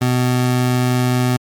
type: tone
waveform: 25% pulse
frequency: 125.2 Hz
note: B2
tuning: 24 cents sharp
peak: -10 dBFS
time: 0.01-1.37 s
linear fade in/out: 10 ms
effects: MP3 96 kbps